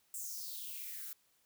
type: noise with high-pass filter sweep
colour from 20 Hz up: violet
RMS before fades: -44 dBFS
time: 0.14-1.13 s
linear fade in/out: 2 ms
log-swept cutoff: 8000 to 1300 Hz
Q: 4.8
effects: white hiss -73 dBFS RMS until 1.45 s